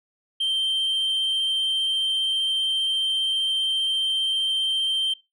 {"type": "tone with vibrato", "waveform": "sine", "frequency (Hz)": 3136, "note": "G7", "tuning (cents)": 0, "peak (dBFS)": -18, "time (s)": [0.4, 5.14], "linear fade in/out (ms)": 10, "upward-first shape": "triangle", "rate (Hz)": 15, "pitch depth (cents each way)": 10, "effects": ["noise-tail reverb RT60 0.2 s tail -19 dB re dry", "tanh soft clip ceiling -20 dBFS"]}